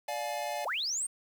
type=chord; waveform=square; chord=D diminished; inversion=none; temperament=just; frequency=587.3 / 704.8 / 845.8 Hz; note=D5 / F5 / Ab5; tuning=0 / +16 / +31 cents; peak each=-38 dBFS; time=0.08-0.65 s; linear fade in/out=5 ms
type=linear sweep; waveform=sine; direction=up; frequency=384.5 to 8970 Hz; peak=-30 dBFS; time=0.65-1.07 s; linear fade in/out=10 ms
effects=9-bit